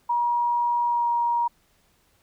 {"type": "tone with pitch glide", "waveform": "sine", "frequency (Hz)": [955, 946.8], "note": ["A#5", "A#5"], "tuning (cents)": [42, 27], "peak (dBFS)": -20, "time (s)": [0.09, 1.48], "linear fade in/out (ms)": 10, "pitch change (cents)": -15, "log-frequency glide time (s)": [0.86, 1.1], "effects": ["pink hiss -64 dBFS RMS until 2.22 s"]}